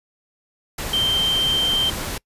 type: tone in noise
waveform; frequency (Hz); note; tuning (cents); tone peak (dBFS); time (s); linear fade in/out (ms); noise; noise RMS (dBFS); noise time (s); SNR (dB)
sine; 3136; G7; 0; -17; 0.93-1.9; 5; pink; -28; 0.78-2.18; +8
effects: noise-tail reverb RT60 0.1 s tail -26 dB re dry + resampled to 32000 Hz